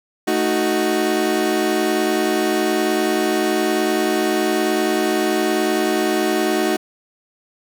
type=chord; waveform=30% pulse; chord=D# diminished; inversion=second; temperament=equal; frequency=220 / 311.1 / 370 Hz; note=A3 / D#4 / F#4; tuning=0 / 0 / 0 cents; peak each=-22 / -18 / -17 dBFS; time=0.27-6.77 s; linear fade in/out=10 ms; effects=none